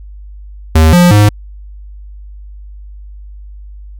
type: tone with pitch steps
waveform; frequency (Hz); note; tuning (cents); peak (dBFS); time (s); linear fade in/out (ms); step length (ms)
square; 79.4 / 176.2 / 104.1; D#2 / F3 / G#2; +36 / +16 / +5; -4; 0.75-1.29; 5; 180
effects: added 50 Hz sine -28 dBFS peak until 3.99 s